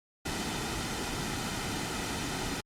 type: noise with comb filter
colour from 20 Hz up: pink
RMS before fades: -34 dBFS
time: 0.25-2.61 s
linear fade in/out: 10 ms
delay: 1.8 ms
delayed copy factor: -0.5
effects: low-pass 9000 Hz 12 dB/octave + Opus 48 kbps